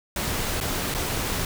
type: noise with dropouts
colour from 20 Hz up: pink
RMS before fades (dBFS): -27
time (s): 0.16-1.45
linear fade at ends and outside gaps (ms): 2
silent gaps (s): 0.603-0.61 / 0.941-0.947
effects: none